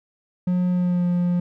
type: tone with pitch glide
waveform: triangle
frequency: 180.1 to 176.39 Hz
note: F#3 to F3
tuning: -46 to +18 cents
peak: -16 dBFS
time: 0.47-1.4 s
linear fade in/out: 5 ms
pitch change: -36 cents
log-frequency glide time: 0.7-1.06 s
effects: none